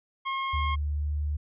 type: tone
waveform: sawtooth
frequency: 1076 Hz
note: C6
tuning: 48 cents sharp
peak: -24 dBFS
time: 0.25-0.76 s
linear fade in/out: 20 ms
type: tone with pitch glide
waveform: sine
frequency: 73.6 to 74.11 Hz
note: D2 to D2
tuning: +4 to +16 cents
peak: -26 dBFS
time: 0.53-1.37 s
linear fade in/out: 10 ms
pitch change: +12 cents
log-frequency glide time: 0.95-1.1 s
effects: resampled to 8000 Hz